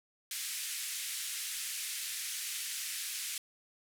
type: band-pass noise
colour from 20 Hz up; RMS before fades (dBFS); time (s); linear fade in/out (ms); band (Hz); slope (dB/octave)
white; -39; 0.31-3.38; 2; 1800 to 12000; 24
effects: none